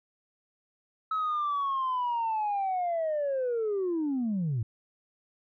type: linear sweep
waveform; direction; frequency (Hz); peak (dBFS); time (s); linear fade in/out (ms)
sine; down; 1294 to 103.83; -25; 1.11-4.63; 5
effects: tanh soft clip ceiling -24 dBFS

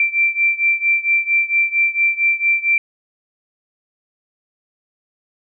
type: beating tone pair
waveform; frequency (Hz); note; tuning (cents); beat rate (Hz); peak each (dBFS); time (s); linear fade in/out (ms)
sine; 2349 / 2353.4; D7 / D7; 0 / +3; 4.4; -16 / -18; 0-2.78; 2
effects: none

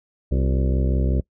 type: harmonic tone with a mistuned harmonic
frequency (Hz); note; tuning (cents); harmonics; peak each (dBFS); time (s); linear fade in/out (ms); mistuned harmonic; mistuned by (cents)
65.41; C2; 0; 1 / 2 / 3 / 4 / 5 / 6 / 7 / 8 / 9; -19 / -25 / -29 / -31 / -33 / -35 / -36 / -37 / -38; 0.31-1.21; 10; 5; +98
effects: noise-tail reverb RT60 0.1 s tail -22 dB re dry

